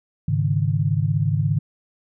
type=chord; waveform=sine; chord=Ab suspended fourth; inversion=none; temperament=equal; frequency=103.83 / 138.59 / 155.56 Hz; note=Ab2 / Db3 / Eb3; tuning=0 / 0 / 0 cents; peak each=-22 dBFS; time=0.28-1.59 s; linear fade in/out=5 ms; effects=none